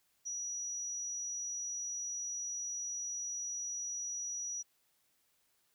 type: tone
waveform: sine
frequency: 5830 Hz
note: F#8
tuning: 26 cents flat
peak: -37 dBFS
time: 0.25-4.63 s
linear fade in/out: 20 ms
effects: white hiss -75 dBFS RMS until 5.74 s